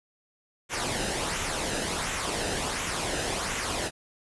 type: noise with flanger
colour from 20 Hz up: pink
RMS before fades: -30 dBFS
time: 0.69-3.91 s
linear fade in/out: 50 ms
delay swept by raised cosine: 0.21 to 0.91 ms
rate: 1.4 Hz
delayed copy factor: -0.5
effects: resampled to 24000 Hz